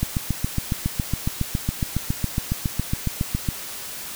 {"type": "click train", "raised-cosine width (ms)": 5, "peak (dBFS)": -9, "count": 26, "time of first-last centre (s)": [0.03, 3.488], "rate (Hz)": 7.23, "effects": ["white hiss -34 dBFS RMS until 4.15 s"]}